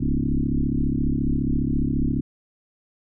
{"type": "tone with frequency modulation", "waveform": "sine", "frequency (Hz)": 140.5, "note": "C#3", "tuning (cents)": 24, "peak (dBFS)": -19, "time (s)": [0, 2.21], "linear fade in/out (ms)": 10, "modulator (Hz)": 34.6, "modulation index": 4.6, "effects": []}